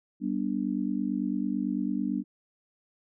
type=chord; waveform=sine; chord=G major; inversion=none; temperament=just; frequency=196 / 245 / 294 Hz; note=G3 / B3 / D4; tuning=0 / -14 / +2 cents; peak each=-31 dBFS; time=0.2-2.24 s; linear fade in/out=50 ms; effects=none